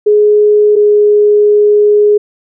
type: tone pair in turn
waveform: sine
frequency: 419 / 416.6 Hz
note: G#4 / G#4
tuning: +15 / +5 cents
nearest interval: unison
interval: 10 cents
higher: first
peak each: -4 dBFS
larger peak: neither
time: 0.06-0.76 / 0.76-2.18 s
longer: second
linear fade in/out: 10 ms
effects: none